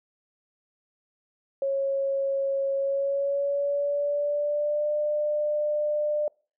sine tone with pitch glide, 548 to 597.6 Hz, C#5 to D5, -20 to +30 cents, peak -23 dBFS, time 1.62-6.28 s, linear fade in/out 2 ms, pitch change +150 cents, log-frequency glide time 2.75-4.9 s, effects noise-tail reverb RT60 0.4 s tail -26 dB re dry

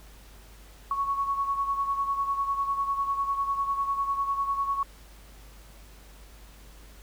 sine beating tone pair, 1108.7 / 1118.7 Hz, C#6 / C#6, 0 / +15 cents, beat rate 10 Hz, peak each -26 / -33 dBFS, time 0.91-4.83 s, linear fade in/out 2 ms, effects added 50 Hz sine -48 dBFS peak until 7.02 s + pink hiss -54 dBFS RMS until 7.02 s

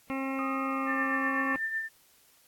harmonic tone, 268.2 Hz, C4, 43 cents sharp, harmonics 1 / 2 / 3 / 4 / 5 / 7 / 8 / 9 / 10, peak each -32 / -39 / -41 / -40 / -44 / -46 / -42 / -47 / -46 dBFS, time 0.1-1.56 s, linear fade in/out 0 ms
sine tone with pitch glide, 1244.5 to 1128.1 Hz, D#6 to C#6, 0 to +30 cents, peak -33 dBFS, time 0.39-1.55 s, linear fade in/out 0 ms, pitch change -170 cents, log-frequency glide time 0.64-1.36 s
sine tone with tremolo, 1788 Hz, A6, 27 cents sharp, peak -27 dBFS, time 0.86-1.89 s, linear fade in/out 50 ms, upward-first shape triangle, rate 8 Hz, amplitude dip 60%
effects white hiss -62 dBFS RMS until 2.47 s + AAC 64 kbps

